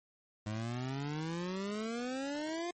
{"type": "exponential sweep", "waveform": "25% pulse", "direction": "up", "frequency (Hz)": [104.5, 354.7], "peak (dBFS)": -32, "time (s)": [0.46, 2.71], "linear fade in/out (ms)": 5, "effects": ["MP3 32 kbps"]}